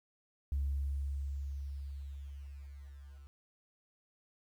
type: tone with level ramp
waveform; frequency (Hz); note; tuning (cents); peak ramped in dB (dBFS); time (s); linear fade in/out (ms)
sine; 69.7; C#2; +10; -29 to -50; 0.52-3.27; 0
effects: tanh soft clip ceiling -27 dBFS + 11-bit